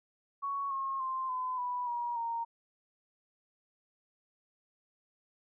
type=tone with pitch steps; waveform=sine; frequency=1114 / 1080.4 / 1047.8 / 1016.2 / 985.6 / 955.9 / 927.1 Hz; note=C#6 / C#6 / C6 / B5 / B5 / A#5 / A#5; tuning=+8 / -45 / +2 / +49 / -4 / +43 / -10 cents; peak=-32 dBFS; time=0.42-2.45 s; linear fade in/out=20 ms; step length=290 ms; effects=none